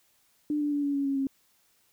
sine tone with pitch steps, 297.5 / 292.9 / 288.4 / 283.9 / 279.5 / 275.2 / 270.9 Hz, D4 / D4 / D4 / C#4 / C#4 / C#4 / C#4, +22 / -5 / -31 / +41 / +14 / -12 / -40 cents, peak -25 dBFS, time 0.5-1.27 s, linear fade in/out 2 ms, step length 110 ms, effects white hiss -67 dBFS RMS until 1.92 s

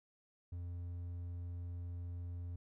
triangle tone, 87.31 Hz, F2, in tune, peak -39 dBFS, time 0.52-2.56 s, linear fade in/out 5 ms, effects none

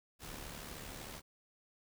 pink noise with amplitude modulation, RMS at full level -45 dBFS, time 0.19-1.22 s, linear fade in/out 50 ms, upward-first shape sine, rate 73 Hz, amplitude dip 50%, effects none

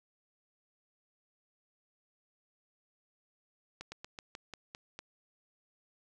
slowing click train, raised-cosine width 0.2 ms, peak -26 dBFS, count 8, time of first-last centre 3.81-4.99 s, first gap 110 ms, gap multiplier 1.14, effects none

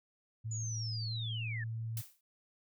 sine tone with pitch glide, 111.5 to 113.12 Hz, A2 to A2, +23 to +48 cents, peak -36 dBFS, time 0.44-2.02 s, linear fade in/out 20 ms, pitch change +25 cents, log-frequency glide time 0.98-1.46 s
sine linear sweep, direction down, 6970 to 1695 Hz, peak -40 dBFS, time 0.51-1.64 s, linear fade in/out 5 ms
blue noise with exponential decay, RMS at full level -40 dBFS, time 1.97-2.21 s, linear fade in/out 2 ms, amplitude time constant 51 ms
effects none

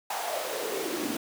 pink noise with high-pass filter sweep, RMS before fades -32 dBFS, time 0.1-1.17 s, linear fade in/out 5 ms, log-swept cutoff 810 to 260 Hz, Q 4.7, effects none

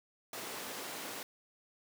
pink high-pass noise, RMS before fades -43 dBFS, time 0.33-1.23 s, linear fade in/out 2 ms, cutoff 300 Hz, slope 12 dB/octave, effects none

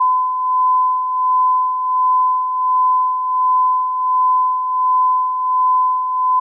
sine beating tone pair, 1013 / 1014.4 Hz, B5 / B5, +44 / +46 cents, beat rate 1.4 Hz, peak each -22 / -13 dBFS, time 0-6.4 s, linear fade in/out 10 ms, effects none

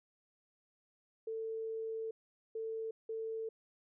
sine tone bursts at uneven times, 446.1 Hz, A4, 24 cents sharp, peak -37 dBFS, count 3, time 1.27-2.11 / 2.55-2.91 / 3.09-3.49 s, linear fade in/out 5 ms, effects none

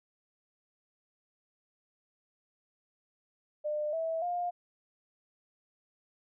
sine tone with pitch steps, 601 / 651.6 / 706.5 Hz, D5 / E5 / F5, +40 / -20 / +20 cents, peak -30 dBFS, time 3.64-4.51 s, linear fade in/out 20 ms, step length 290 ms, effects none

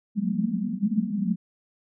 white band-pass noise, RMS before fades -26 dBFS, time 0.15-1.36 s, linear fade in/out 20 ms, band 180 to 230 Hz, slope 96 dB/octave, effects none

